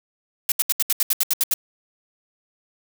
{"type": "noise bursts", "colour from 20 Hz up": "blue", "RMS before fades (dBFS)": -19, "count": 11, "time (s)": [0.49, 1.539], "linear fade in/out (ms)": 2, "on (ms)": 29, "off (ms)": 73, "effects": []}